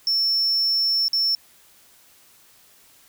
triangle tone with dropouts, 5400 Hz, E8, 41 cents sharp, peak -17 dBFS, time 0.07-1.35 s, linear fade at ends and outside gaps 1 ms, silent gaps 1.082-1.131 s, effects white hiss -54 dBFS RMS until 3.08 s

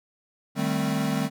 square chord, A half-diminished seventh, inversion second, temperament equal with one note detuned, 153.16 / 196 / 220 / 261.6 Hz, Eb3 / G3 / A3 / C4, -27 / 0 / 0 / 0 cents, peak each -30 dBFS, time 0.55-1.3 s, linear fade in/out 50 ms, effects none

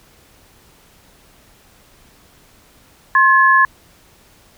sine tone pair together, 1063.3 / 1709 Hz, C6 / G#6, +28 / +49 cents, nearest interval minor sixth, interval 821 cents, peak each -11 dBFS, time 3.15-3.65 s, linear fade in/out 2 ms, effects pink hiss -50 dBFS RMS until 4.57 s

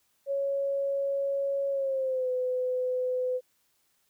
sine tone with pitch glide, 554.4 to 505.5 Hz, C#5 to B4, 0 to +40 cents, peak -26 dBFS, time 0.26-3.41 s, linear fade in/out 50 ms, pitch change -160 cents, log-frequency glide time 1.7-2.3 s, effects white hiss -71 dBFS RMS until 4.09 s

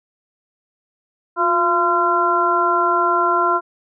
harmonic tone with a mistuned harmonic, 342.2 Hz, F4, 35 cents flat, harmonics 1 / 2 / 3 / 4, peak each -22 / -22 / -18 / -18 dBFS, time 1.36-3.61 s, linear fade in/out 50 ms, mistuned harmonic 1, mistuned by +65 cents, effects none

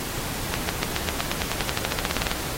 accelerating click train, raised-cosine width 0.2 ms, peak -5 dBFS, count 21, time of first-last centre 0.54-2.315 s, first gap 150 ms, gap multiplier 0.94, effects pink hiss -31 dBFS RMS until 2.57 s + AAC 48 kbps

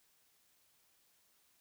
silence, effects white hiss -72 dBFS RMS until 1.6 s

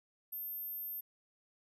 sine tone, 13290 Hz, G#9, in tune, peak -39 dBFS, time 0.32-1.01 s, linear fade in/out 10 ms, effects none

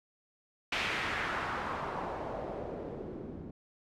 white noise with low-pass filter sweep, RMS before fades -37 dBFS, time 0.72-3.51 s, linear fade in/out 5 ms, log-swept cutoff 2700 to 260 Hz, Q 1.7, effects none

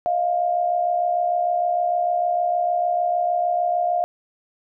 sine tone pair together, 636.4 / 703 Hz, D#5 / F5, +39 / +11 cents, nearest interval major second, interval 172 cents, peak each -25 / -19 dBFS, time 0.06-4.04 s, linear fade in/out 0 ms, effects none

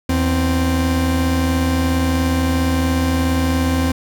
40% pulse tone pair together, 81.52 / 261.6 Hz, E2 / C4, -19 / 0 cents, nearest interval octave + minor sixth, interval 2019 cents, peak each -17 dBFS, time 0.09-3.92 s, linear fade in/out 5 ms, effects none

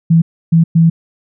sine tone bursts at uneven times, 165 Hz, E3, 2 cents sharp, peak -5 dBFS, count 3, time 0.1-0.22 / 0.52-0.64 / 0.75-0.9 s, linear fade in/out 10 ms, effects none

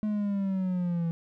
triangle linear sweep, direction down, 214 to 164.9 Hz, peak -24 dBFS, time 0.03-1.11 s, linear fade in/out 0 ms, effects none

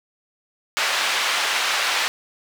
white band-pass noise, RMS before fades -22 dBFS, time 0.77-2.08 s, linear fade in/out 0 ms, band 760 to 3500 Hz, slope 12 dB/octave, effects none

